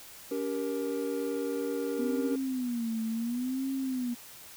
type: chord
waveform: triangle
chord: G diminished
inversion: second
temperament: just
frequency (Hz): 282.2 / 392 / 470.4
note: Db4 / G4 / Bb4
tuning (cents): +31 / 0 / +16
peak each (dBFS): -32 / -34 / -31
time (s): 0.31-2.36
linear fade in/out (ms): 5
type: tone with vibrato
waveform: sine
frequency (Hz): 245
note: B3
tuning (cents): -14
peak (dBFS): -29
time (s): 1.98-4.15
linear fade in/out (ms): 20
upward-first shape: sine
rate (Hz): 0.72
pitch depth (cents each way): 160
effects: tanh soft clip ceiling -17 dBFS + white hiss -49 dBFS RMS until 4.56 s